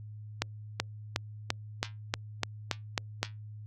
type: accelerating click train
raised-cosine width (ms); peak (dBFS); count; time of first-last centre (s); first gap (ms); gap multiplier
0.2; -10; 10; 0.42-3.23; 380; 0.95
effects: added 106 Hz sine -42 dBFS peak until 3.66 s + Opus 48 kbps